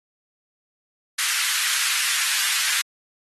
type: high-pass noise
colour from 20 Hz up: pink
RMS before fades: -23 dBFS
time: 1.18-2.82 s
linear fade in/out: 10 ms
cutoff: 1500 Hz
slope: 24 dB/octave
effects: AAC 32 kbps